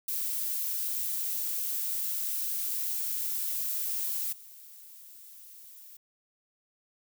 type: noise with level steps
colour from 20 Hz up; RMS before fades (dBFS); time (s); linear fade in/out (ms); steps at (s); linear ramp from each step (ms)
violet; -32 / -50; 0.08-5.97; 5; 4.32; 10
effects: none